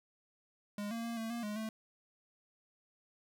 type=tone with pitch steps; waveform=square; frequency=205.7 / 230.2 / 232.6 / 224.4 / 235.4 / 209.2 / 219.7 Hz; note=G#3 / A#3 / A#3 / A3 / A#3 / G#3 / A3; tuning=-16 / -22 / -4 / +34 / +17 / +13 / -2 cents; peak=-38 dBFS; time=0.78-1.69 s; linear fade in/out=2 ms; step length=130 ms; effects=12-bit